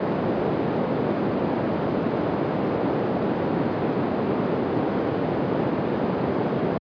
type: band-pass noise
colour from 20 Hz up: white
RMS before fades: -24 dBFS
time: 0-6.78 s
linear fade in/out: 5 ms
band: 140 to 450 Hz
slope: 12 dB/octave
effects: high-pass 80 Hz 12 dB/octave + resampled to 11025 Hz